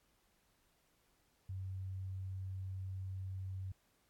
sine tone, 94.7 Hz, F#2, 41 cents sharp, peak -40 dBFS, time 1.49-3.72 s, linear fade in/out 5 ms, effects pink hiss -75 dBFS RMS until 4.09 s + AAC 64 kbps

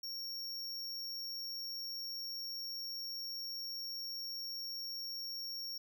square tone with amplitude modulation, 5520 Hz, F8, 21 cents flat, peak -39 dBFS, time 0.03-5.78 s, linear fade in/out 5 ms, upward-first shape sine, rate 215 Hz, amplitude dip 35%, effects none

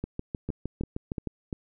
two click trains, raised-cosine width 3 ms, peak -19 / -18 dBFS, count 4 / 9, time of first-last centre 0.49-1.528 / 0.04-1.273 s, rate 2.89 / 6.49 Hz, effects none

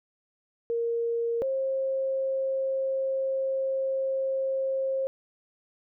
sine tone pair in turn, 465.9 / 534 Hz, A#4 / C5, -1 / +35 cents, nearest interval major second, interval 236 cents, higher second, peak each -25 / -25 dBFS, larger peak neither, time 0.7-1.42 / 1.42-5.07 s, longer second, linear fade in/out 0 ms, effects none

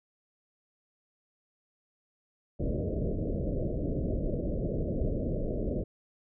pink low-pass noise, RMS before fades -31 dBFS, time 2.59-5.84 s, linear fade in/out 10 ms, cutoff 630 Hz, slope 96 dB/octave, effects none

